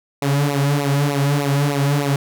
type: tone with flanger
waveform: sawtooth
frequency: 142 Hz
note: C#3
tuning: 42 cents sharp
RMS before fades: -18 dBFS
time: 0.22-2.16 s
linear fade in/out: 2 ms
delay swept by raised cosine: 0.6 to 4.5 ms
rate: 3.3 Hz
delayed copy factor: -0.85
effects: none